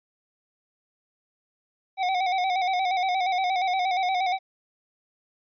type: tone with vibrato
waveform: square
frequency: 744 Hz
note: F#5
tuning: 9 cents sharp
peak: -23 dBFS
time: 1.97-4.39 s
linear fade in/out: 50 ms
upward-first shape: square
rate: 8.5 Hz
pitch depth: 53 cents each way
effects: resampled to 11025 Hz